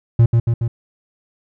triangle tone with echo, 116.54 Hz, A#2, in tune, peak -5 dBFS, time 0.19-0.26 s, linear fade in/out 5 ms, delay 140 ms, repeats 3, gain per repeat -3 dB, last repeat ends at 0.68 s, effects none

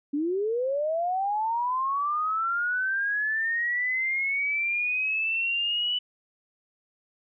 sine linear sweep, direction up, 277.2 to 2978 Hz, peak -24 dBFS, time 0.13-5.99 s, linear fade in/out 10 ms, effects none

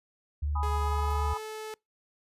sine tone with vibrato, 73.42 Hz, D2, in tune, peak -27 dBFS, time 0.42-1.34 s, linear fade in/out 10 ms, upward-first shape triangle, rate 17 Hz, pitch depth 28 cents each way
sine chord, G# minor, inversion none, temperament equal, 830.6 / 987.8 / 1244.5 Hz, G#5 / B5 / D#6, 0 / 0 / 0 cents, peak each -36 dBFS, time 0.55-1.38 s, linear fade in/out 10 ms
sawtooth tone with pitch glide, 419.3 to 433.8 Hz, G#4 to A4, +17 to -25 cents, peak -33 dBFS, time 0.63-1.74 s, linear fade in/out 0 ms, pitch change +58 cents, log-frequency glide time 0.8-1.3 s
blue noise with exponential decay, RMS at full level -46 dBFS, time 1.1-1.21 s, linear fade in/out 5 ms, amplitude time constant 23 ms
effects noise-tail reverb RT60 0.2 s tail -26 dB re dry + resampled to 32000 Hz

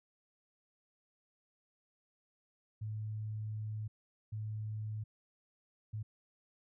sine tone bursts at uneven times, 107.7 Hz, A2, 37 cents flat, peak -37 dBFS, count 3, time 2.81-3.88 / 4.32-5.04 / 5.93-6.03 s, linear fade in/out 10 ms, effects none

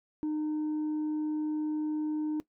sine tone, 305.7 Hz, D#4, 30 cents flat, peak -26 dBFS, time 0.23-2.4 s, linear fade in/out 0 ms, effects noise-tail reverb RT60 0.1 s tail -20 dB re dry + tanh soft clip ceiling -28 dBFS

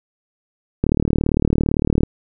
click train, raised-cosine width 3 ms, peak -3 dBFS, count 46, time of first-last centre 0.84-2.034 s, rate 37.7 Hz, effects none

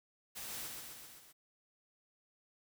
white noise with echo, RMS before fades -45 dBFS, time 0.35-0.68 s, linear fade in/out 20 ms, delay 130 ms, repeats 5, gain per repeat -3 dB, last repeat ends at 1.33 s, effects none

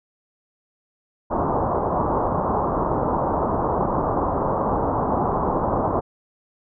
white low-pass noise, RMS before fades -22 dBFS, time 1.3-6.01 s, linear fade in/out 20 ms, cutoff 1100 Hz, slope 48 dB/octave, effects none

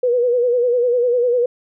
sine tone with vibrato, 487.9 Hz, B4, 21 cents flat, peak -13 dBFS, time 0.03-1.46 s, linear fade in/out 5 ms, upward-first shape sine, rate 10 Hz, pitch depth 61 cents each way, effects none

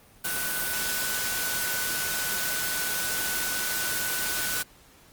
sine tone in noise, 1495 Hz, F#6, 17 cents sharp, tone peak -33 dBFS, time 0.24-4.63 s, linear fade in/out 10 ms, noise white, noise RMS -29 dBFS, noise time 0.24-4.63 s, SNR -7 dB, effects pink hiss -55 dBFS RMS until 5.12 s + Opus 32 kbps

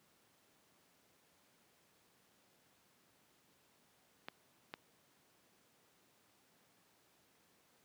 clicks, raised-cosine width 0.3 ms, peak -27 dBFS, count 2, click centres 4.285 / 4.739 s, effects pink hiss -71 dBFS RMS until 7.84 s + high-pass 150 Hz 12 dB/octave

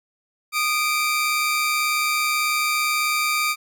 sawtooth tone pair together, 1231.6 / 2325 Hz, D#6 / D7, -18 / -18 cents, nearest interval major seventh, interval 1100 cents, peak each -19 dBFS, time 0.52-3.56 s, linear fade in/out 50 ms, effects none

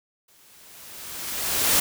white noise with exponential growth, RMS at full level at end -18 dBFS, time 0.28-1.8 s, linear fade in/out 5 ms, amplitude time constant 330 ms, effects none

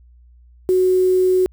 sine tone with quantisation, 370 Hz, F#4, in tune, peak -12 dBFS, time 0.69-1.46 s, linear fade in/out 0 ms, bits 6, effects added 60 Hz sine -45 dBFS peak until 1.52 s

